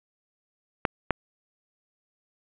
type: clicks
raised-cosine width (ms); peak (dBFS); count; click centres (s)
0.5; -6; 2; 0.852 / 1.107
effects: resampled to 8000 Hz + 8-bit